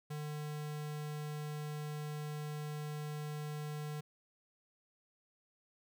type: tone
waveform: square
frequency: 150 Hz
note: D3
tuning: 37 cents sharp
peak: -40 dBFS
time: 0.1-4.01 s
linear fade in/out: 10 ms
effects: none